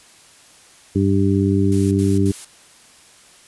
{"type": "harmonic tone", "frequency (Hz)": 98, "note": "G2", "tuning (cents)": 0, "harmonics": [1, 2, 3, 4], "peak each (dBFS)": [-18, -19, -19, -22], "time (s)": [0.95, 2.32], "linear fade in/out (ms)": 10}
{"type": "noise bursts", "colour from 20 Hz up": "blue", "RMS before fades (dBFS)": -33, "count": 3, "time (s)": [1.72, 2.446], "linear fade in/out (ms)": 0, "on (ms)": 190, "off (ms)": 78}
{"effects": ["white hiss -48 dBFS RMS until 3.47 s", "resampled to 24000 Hz"]}